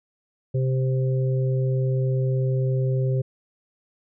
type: harmonic tone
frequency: 130.81 Hz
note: C3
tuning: in tune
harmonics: 1 / 3 / 4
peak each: -20 / -30 / -32 dBFS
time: 0.54-3.22 s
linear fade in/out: 10 ms
effects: none